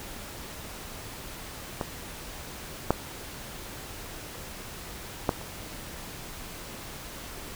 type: clicks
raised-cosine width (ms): 1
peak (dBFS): -15 / -6 / -8 / -26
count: 4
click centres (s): 1.812 / 2.906 / 5.292 / 5.414
effects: pink hiss -41 dBFS RMS until 7.55 s